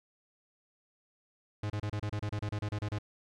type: tone bursts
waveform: 45% pulse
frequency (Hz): 104.8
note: G#2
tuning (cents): +16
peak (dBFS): -32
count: 14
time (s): 1.63-2.986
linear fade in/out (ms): 5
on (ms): 69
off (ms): 30
effects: low-pass 5000 Hz 12 dB/octave + 12-bit